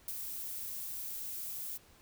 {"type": "noise with ADSR envelope", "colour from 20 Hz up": "violet", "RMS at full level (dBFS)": -37, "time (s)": [0.08, 1.78], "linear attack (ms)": 3, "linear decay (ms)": 36, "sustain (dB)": -4, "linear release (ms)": 16, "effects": ["pink hiss -62 dBFS RMS until 2.01 s"]}